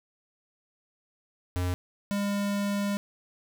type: tone pair in turn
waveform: square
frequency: 90 / 202 Hz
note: F#2 / G#3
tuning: -47 / -48 cents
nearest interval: octave + major second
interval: 1399 cents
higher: second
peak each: -27 dBFS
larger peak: neither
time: 1.56-1.74 / 2.11-2.97 s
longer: second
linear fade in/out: 0 ms
effects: none